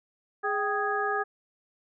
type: harmonic tone with a mistuned harmonic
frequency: 414.4 Hz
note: G#4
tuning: 4 cents flat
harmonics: 1 / 2 / 3 / 4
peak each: -31 / -31 / -31 / -31 dBFS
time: 0.43-1.24 s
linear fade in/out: 20 ms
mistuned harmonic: 2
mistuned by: -100 cents
effects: none